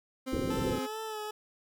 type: tone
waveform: 30% pulse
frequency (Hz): 261.6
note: C4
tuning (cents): 0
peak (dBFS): -31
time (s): 0.26-0.87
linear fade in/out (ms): 20
type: low-pass noise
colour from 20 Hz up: white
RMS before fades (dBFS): -33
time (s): 0.32-0.79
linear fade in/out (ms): 10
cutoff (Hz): 520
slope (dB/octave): 96
type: tone with vibrato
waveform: 20% pulse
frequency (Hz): 432.6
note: A4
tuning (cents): -29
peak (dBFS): -31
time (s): 0.5-1.31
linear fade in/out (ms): 5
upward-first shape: sine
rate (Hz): 2.4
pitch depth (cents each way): 36
effects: none